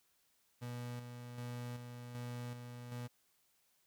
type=tone with tremolo; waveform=35% pulse; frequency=121.6 Hz; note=B2; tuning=26 cents flat; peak=-40 dBFS; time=0.61-3.08 s; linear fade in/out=20 ms; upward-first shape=square; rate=1.3 Hz; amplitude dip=45%; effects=white hiss -75 dBFS RMS until 3.86 s